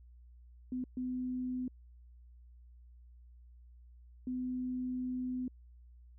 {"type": "tone bursts at uneven times", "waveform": "sine", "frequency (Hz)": 252.9, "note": "B3", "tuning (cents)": 41, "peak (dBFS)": -34, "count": 3, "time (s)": [[0.72, 0.84], [0.97, 1.68], [4.27, 5.48]], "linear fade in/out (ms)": 2, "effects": ["added 60 Hz sine -54 dBFS peak until 6.18 s"]}